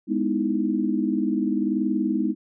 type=chord; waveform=sine; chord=E major seventh; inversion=first; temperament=just; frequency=206 / 247.2 / 309 / 329.6 Hz; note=G#3 / B3 / D#4 / E4; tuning=-14 / +2 / -12 / 0 cents; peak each=-26 / -26 / -25 / -29 dBFS; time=0.07-2.35 s; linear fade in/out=50 ms; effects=none